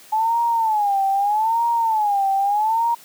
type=tone with vibrato; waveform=sine; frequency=855 Hz; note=A5; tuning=50 cents flat; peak=-16 dBFS; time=0.12-2.95 s; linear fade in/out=10 ms; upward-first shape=sine; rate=0.8 Hz; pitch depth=160 cents each way; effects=white hiss -46 dBFS RMS until 3.04 s + high-pass 150 Hz 12 dB/octave